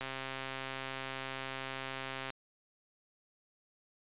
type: click train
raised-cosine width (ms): 0.3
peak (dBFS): -23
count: 306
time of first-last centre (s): 0.01-2.303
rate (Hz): 133
effects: resampled to 8000 Hz